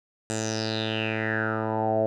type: tone with low-pass filter sweep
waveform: 10% pulse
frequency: 110 Hz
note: A2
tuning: in tune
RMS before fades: -27 dBFS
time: 0.3-2.06 s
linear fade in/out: 0 ms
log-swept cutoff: 7900 to 600 Hz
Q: 6.6
effects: none